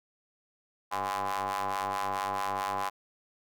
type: ring-modulated tone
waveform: sawtooth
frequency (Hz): 97.4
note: G2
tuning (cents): -11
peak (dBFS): -23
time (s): 0.91-2.9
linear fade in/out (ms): 20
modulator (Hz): 923
effects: none